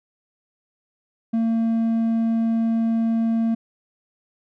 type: tone with hard clipping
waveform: sine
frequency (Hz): 227.2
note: A#3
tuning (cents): -44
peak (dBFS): -19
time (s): 1.33-3.55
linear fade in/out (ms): 10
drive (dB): 3
effects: none